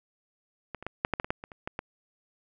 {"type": "clicks", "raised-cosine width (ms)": 0.5, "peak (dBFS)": [-21, -27, -18, -9, -11, -14, -20, -12, -25, -30, -18, -17], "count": 12, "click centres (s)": [0.747, 0.826, 0.866, 1.049, 1.137, 1.199, 1.245, 1.305, 1.439, 1.518, 1.675, 1.791], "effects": []}